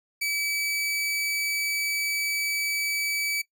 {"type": "tone", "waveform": "sawtooth", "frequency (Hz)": 2295, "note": "D7", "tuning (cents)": -40, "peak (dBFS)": -22, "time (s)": [0.21, 3.42], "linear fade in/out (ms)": 10, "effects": ["noise-tail reverb RT60 0.1 s tail -18 dB re dry"]}